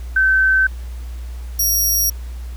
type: tone pair in turn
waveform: sine / 15% pulse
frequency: 1539 / 5665 Hz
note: G6 / F8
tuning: -32 / +24 cents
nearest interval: octave + major seventh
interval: 2256 cents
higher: second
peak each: -11 / -9 dBFS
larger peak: second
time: 0.16-0.67 / 1.59-2.1 s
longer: neither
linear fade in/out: 5 ms
effects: added 60 Hz sine -26 dBFS peak until 2.56 s + pink hiss -46 dBFS RMS until 2.56 s